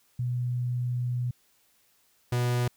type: tone pair in turn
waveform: sine / 45% pulse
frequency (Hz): 123.2 / 122.28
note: B2 / B2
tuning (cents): -4 / -17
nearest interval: unison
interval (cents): 13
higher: first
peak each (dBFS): -26 / -24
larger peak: second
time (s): 0.19-1.31 / 2.32-2.68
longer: first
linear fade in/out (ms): 5
effects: white hiss -66 dBFS RMS until 2.76 s